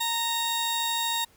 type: tone pair together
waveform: sawtooth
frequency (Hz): 924 / 3749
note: A#5 / A#7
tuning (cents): -16 / +9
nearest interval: 2 octaves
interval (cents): 2425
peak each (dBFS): -25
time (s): 0-1.25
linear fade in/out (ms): 10
effects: pink hiss -60 dBFS RMS until 1.36 s